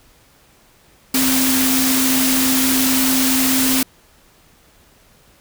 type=tone in noise; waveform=sine; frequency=261.6 Hz; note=C4; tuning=in tune; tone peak=-17 dBFS; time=1.14-3.83 s; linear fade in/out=5 ms; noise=white; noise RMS=-18 dBFS; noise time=1.14-3.83 s; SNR=-2 dB; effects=pink hiss -52 dBFS RMS until 5.4 s